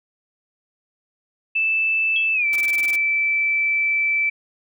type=tone with pitch glide; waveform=sine; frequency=2637 to 2322 Hz; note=E7 to D7; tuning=0 to -20 cents; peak=-17 dBFS; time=1.55-4.3 s; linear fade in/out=10 ms; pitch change=-220 cents; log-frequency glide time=2.34-2.46 s
type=tone with exponential decay; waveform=sine; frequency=3270 Hz; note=G#7; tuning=28 cents flat; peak=-20 dBFS; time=2.16-2.3 s; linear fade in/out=2 ms; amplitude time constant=30 ms
type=noise bursts; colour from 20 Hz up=white; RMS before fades=-34 dBFS; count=9; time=2.53-2.957 s; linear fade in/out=0 ms; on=27 ms; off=23 ms
effects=none